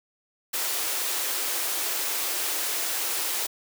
white high-pass noise, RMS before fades -28 dBFS, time 0.53-3.47 s, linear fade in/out 10 ms, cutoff 300 Hz, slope 48 dB/octave, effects none

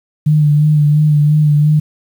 sine tone with vibrato, 150 Hz, D3, 37 cents sharp, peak -7 dBFS, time 0.26-1.8 s, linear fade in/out 10 ms, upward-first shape sine, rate 2.9 Hz, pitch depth 33 cents each way, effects 7-bit

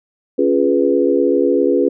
sine chord, C# dominant seventh, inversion none, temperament equal with one note detuned, 277.2 / 349.2 / 417.2 / 493.9 Hz, C#4 / E#4 / G#4 / B4, 0 / 0 / +8 / 0 cents, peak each -17 dBFS, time 0.38-1.89 s, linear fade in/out 10 ms, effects none

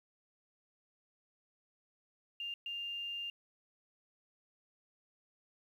sine tone bursts at uneven times, 2800 Hz, F7, 4 cents sharp, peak -38 dBFS, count 2, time 2.4-2.54 / 2.66-3.3 s, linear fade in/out 2 ms, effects 11-bit

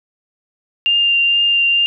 sine tone with vibrato, 2794 Hz, F7, in tune, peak -11 dBFS, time 0.86-1.86 s, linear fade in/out 0 ms, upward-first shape triangle, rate 2.2 Hz, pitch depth 12 cents each way, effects none

